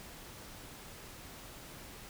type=silence; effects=pink hiss -50 dBFS RMS until 2.09 s

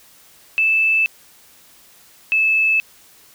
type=tone pair in turn; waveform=sine; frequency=2632 / 2615 Hz; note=E7 / E7; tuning=-3 / -15 cents; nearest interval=unison; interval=12 cents; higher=first; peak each=-13 dBFS; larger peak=neither; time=0.58-1.06 / 2.32-2.8 s; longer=neither; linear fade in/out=0 ms; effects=white hiss -49 dBFS RMS until 3.34 s

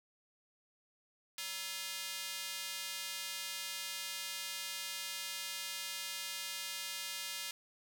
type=tone with high-pass filter; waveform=square; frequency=190 Hz; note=F#3; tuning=46 cents sharp; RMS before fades=-42 dBFS; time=1.38-7.51 s; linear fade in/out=2 ms; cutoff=2900 Hz; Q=0.87; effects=none

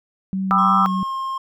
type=tone with vibrato; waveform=sine; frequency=190 Hz; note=F#3; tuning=46 cents sharp; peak=-20 dBFS; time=0.33-1.03 s; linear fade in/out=0 ms; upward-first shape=triangle; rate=3 Hz; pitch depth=15 cents each way
type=chord; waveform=sine; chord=E minor seventh; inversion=first; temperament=equal with one note detuned; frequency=784 / 987.8 / 1204.9 / 1318.5 Hz; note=G5 / B5 / D6 / E6; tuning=0 / 0 / +44 / 0 cents; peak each=-23 / -23 / -17 / -18 dBFS; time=0.51-0.86 s; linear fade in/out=0 ms
type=tone with pitch glide; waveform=triangle; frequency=1092 to 1065.8 Hz; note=C#6 to C6; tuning=-26 to +32 cents; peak=-21 dBFS; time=0.58-1.38 s; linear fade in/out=5 ms; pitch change=-42 cents; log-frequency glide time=0.72-1.15 s
effects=none

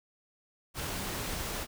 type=noise; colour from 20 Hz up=pink; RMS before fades=-36 dBFS; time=0.74-1.67 s; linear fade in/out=50 ms; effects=none

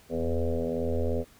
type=tone with frequency modulation; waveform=sine; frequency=248.6 Hz; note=B3; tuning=12 cents sharp; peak=-25 dBFS; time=0.09-1.25 s; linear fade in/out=50 ms; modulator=82.6 Hz; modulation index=4; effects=pink hiss -57 dBFS RMS until 1.39 s

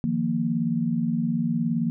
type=chord; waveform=sine; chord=Eb suspended second; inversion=none; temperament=equal; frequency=155.56 / 174.61 / 233.1 Hz; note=Eb3 / F3 / Bb3; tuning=0 / 0 / 0 cents; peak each=-29 / -27 / -24 dBFS; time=0.04-1.9 s; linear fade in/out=0 ms; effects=none

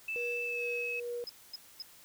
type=tone with pitch glide; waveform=sine; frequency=2637 to 2574 Hz; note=E7 to E7; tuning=0 to -42 cents; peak=-33 dBFS; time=0.08-1 s; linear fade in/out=5 ms; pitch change=-42 cents; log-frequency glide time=0.45-0.67 s
type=tone with tremolo; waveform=sine; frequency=480 Hz; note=B4; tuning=49 cents flat; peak=-34 dBFS; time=0.16-1.24 s; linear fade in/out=0 ms; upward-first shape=sine; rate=2.3 Hz; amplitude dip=45%
type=tone bursts; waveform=triangle; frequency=5090 Hz; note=D#8; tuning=39 cents sharp; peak=-37 dBFS; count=3; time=1.27-1.822 s; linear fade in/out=2 ms; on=24 ms; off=240 ms
effects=tanh soft clip ceiling -26 dBFS + white hiss -57 dBFS RMS until 2.04 s

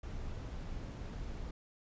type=noise; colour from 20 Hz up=brown; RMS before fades=-42 dBFS; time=0.03-1.51 s; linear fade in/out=5 ms; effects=resampled to 16000 Hz

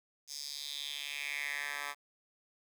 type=tone with high-pass filter sweep; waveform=10% pulse; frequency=143.9 Hz; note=D3; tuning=35 cents flat; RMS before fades=-40 dBFS; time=0.27-1.95 s; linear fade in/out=50 ms; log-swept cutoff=5700 to 1300 Hz; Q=3.9; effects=10-bit

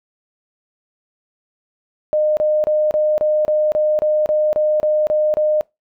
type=tone bursts; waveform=sine; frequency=610 Hz; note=D#5; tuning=34 cents flat; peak=-13 dBFS; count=13; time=2.13-5.61 s; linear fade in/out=0 ms; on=240 ms; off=30 ms; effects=noise-tail reverb RT60 0.2 s tail -25 dB re dry

